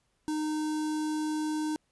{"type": "tone with notch filter", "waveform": "square", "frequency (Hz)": 307.6, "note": "D#4", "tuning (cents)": -20, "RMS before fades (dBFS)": -31, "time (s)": [0.28, 1.76], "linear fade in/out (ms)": 0, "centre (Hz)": 2300, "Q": 0.89, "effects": ["pink hiss -74 dBFS RMS until 1.91 s", "resampled to 24000 Hz"]}